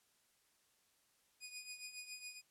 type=tone with tremolo; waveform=15% pulse; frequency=2474 Hz; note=D#7; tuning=10 cents flat; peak=-38 dBFS; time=1.4-2.42 s; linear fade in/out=50 ms; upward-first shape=triangle; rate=7.2 Hz; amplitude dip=75%; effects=white hiss -75 dBFS RMS until 2.5 s + low-pass 12000 Hz 12 dB/octave